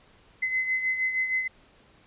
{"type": "beating tone pair", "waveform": "sine", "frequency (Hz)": [2042, 2048.4], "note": ["C7", "C7"], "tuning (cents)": [-43, -37], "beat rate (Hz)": 6.4, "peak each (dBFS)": [-25, -33], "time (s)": [0.42, 1.48], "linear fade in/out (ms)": 10, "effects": ["pink hiss -58 dBFS RMS until 2.06 s", "resampled to 8000 Hz"]}